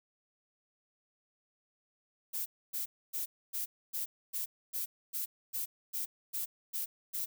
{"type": "noise bursts", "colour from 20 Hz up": "violet", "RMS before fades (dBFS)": -36, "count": 13, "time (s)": [2.33, 7.26], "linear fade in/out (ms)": 20, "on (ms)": 130, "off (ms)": 270, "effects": []}